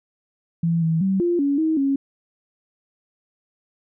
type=tone with pitch steps; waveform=sine; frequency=167.2 / 162.3 / 192 / 347.5 / 281.9 / 317.6 / 274.9 Hz; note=E3 / E3 / G3 / F4 / C#4 / D#4 / C#4; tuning=+25 / -27 / -36 / -9 / +29 / +36 / -14 cents; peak=-17 dBFS; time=0.63-1.96 s; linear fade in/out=5 ms; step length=190 ms; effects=none